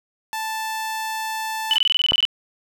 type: tone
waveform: sawtooth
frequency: 880 Hz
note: A5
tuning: in tune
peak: -21 dBFS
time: 0.33-1.77 s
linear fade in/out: 0 ms
type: tone bursts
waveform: sine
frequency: 2986 Hz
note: F#7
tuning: 15 cents sharp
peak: -14 dBFS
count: 12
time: 1.71-2.252 s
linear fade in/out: 0 ms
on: 25 ms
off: 22 ms
type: click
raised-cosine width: 1 ms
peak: -16 dBFS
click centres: 2.121 s
effects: none